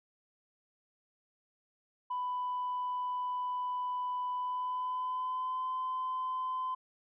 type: tone with pitch glide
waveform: sine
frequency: 995 to 1025.3 Hz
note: B5 to C6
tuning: +13 to -35 cents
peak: -31 dBFS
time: 2.1-6.75 s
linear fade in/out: 10 ms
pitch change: +52 cents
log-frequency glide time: 4.34-5.68 s
effects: tanh soft clip ceiling -29 dBFS